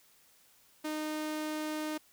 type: tone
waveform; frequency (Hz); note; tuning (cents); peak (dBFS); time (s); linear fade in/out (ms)
sawtooth; 307.4; D#4; -21; -30; 0.84-1.98; 10
effects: white hiss -64 dBFS RMS until 2.12 s